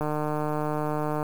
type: click train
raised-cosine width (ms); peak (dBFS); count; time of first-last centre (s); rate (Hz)
1; -15; 185; 0.01-1.229; 151
effects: 7-bit